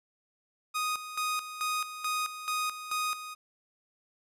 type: tone with tremolo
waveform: sawtooth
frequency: 1244.5 Hz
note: D#6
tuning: in tune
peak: -25 dBFS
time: 0.74-3.35 s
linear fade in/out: 20 ms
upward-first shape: square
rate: 2.3 Hz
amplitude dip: 70%
effects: resampled to 32000 Hz